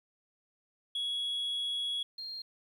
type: tone pair in turn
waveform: sine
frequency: 3345 / 4214 Hz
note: G#7 / C8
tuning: +12 / +12 cents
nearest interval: major third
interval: 400 cents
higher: second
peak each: -29 / -38 dBFS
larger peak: first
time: 0.95-2.03 / 2.18-2.42 s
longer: first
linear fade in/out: 5 ms
effects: tanh soft clip ceiling -30 dBFS + 11-bit